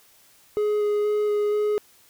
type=tone with vibrato; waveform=triangle; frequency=418 Hz; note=G#4; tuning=11 cents sharp; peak=-18 dBFS; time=0.57-1.78 s; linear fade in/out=0 ms; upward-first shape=square; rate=2.1 Hz; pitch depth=8 cents each way; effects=white hiss -56 dBFS RMS until 2.09 s